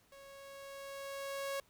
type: tone with level ramp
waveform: sawtooth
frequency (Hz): 552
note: C#5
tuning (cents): -7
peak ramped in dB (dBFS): -50 to -32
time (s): 0.12-1.6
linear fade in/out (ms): 2
effects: pink hiss -69 dBFS RMS until 1.69 s